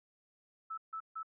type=tone bursts; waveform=sine; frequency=1311 Hz; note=E6; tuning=10 cents flat; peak=-38 dBFS; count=3; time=0.7-1.231 s; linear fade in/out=10 ms; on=77 ms; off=150 ms; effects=none